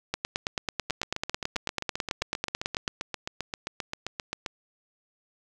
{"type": "two click trains", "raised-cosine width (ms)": 0.2, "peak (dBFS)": [-10, -14], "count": [26, 28], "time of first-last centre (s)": [[0.14, 2.878], [0.9, 4.462]], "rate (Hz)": [9.13, 7.58], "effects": []}